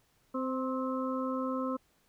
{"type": "harmonic tone with a mistuned harmonic", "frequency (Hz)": 260, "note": "C4", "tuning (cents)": -11, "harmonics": [1, 2, 4, 5], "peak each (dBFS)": [-33, -36, -39, -40], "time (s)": [0.34, 1.77], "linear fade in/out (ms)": 10, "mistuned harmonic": 4, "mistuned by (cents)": 29, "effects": ["pink hiss -70 dBFS RMS until 2.08 s"]}